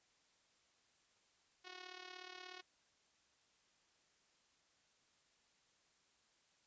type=tone with amplitude modulation; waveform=5% pulse; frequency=366.2 Hz; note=F#4; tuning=18 cents flat; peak=-37 dBFS; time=1.64-2.62 s; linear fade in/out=20 ms; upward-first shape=sine; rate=36.7 Hz; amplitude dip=70%; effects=white hiss -75 dBFS RMS until 6.66 s + resampled to 16000 Hz